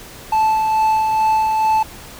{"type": "tone with tremolo", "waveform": "triangle", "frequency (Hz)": 875, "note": "A5", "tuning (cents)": -10, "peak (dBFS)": -10, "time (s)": [0.32, 1.83], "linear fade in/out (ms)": 5, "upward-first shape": "sine", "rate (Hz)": 2.3, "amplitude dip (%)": 30, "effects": ["pink hiss -37 dBFS RMS until 2.19 s"]}